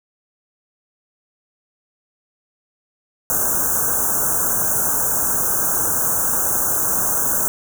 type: band-stop noise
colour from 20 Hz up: white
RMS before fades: -19 dBFS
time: 3.3-7.48 s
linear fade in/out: 0 ms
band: 1600 to 6000 Hz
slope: 96 dB/octave
effects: none